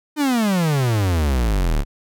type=exponential sweep; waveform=45% pulse; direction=down; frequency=309.4 to 33.63 Hz; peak=-16 dBFS; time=0.16-1.85 s; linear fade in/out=50 ms; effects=none